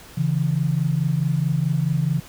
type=tone pair together; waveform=sine; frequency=138.59 / 163.25 Hz; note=C#3 / E3; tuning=0 / -17 cents; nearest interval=minor third; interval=283 cents; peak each=-21 dBFS; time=0.17-2.2 s; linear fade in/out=10 ms; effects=pink hiss -44 dBFS RMS until 2.28 s